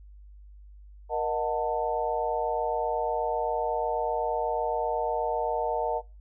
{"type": "tone cluster", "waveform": "sine", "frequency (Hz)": [472.5, 619, 727, 890], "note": ["A#4", "D#5", "F#5", "A5"], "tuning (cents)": [23, -9, -31, 20], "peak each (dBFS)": -31, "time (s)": [1.09, 6.02], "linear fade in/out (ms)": 50, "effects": ["noise-tail reverb RT60 0.3 s tail -24 dB re dry", "added 50 Hz sine -46 dBFS peak until 6.2 s"]}